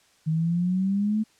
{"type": "exponential sweep", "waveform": "sine", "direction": "up", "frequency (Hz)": [155.56, 220], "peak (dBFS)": -21, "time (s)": [0.26, 1.24], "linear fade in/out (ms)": 20, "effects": ["white hiss -61 dBFS RMS until 1.39 s", "low-pass 8000 Hz 12 dB/octave"]}